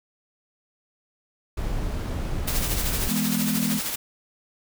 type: noise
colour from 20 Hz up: brown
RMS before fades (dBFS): -27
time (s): 1.57-3.09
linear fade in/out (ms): 5
type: noise with tremolo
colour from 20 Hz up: white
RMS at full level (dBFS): -27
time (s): 2.47-3.96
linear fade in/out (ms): 10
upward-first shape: sine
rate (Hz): 13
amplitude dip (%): 45
type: chord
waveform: sine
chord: E major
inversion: none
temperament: equal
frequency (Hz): 164.81 / 207.7 / 246.9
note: E3 / G#3 / B3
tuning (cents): 0 / 0 / 0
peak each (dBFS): -30 / -25 / -27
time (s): 3.07-3.81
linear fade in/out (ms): 50
effects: none